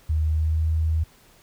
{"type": "tone with pitch glide", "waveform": "sine", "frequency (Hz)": [78, 79.68], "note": ["D#2", "D#2"], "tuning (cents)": [5, 42], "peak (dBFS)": -19, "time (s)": [0.09, 1.04], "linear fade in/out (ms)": 10, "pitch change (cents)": 37, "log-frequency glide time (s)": [0.3, 0.66], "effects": ["pink hiss -55 dBFS RMS until 1.42 s"]}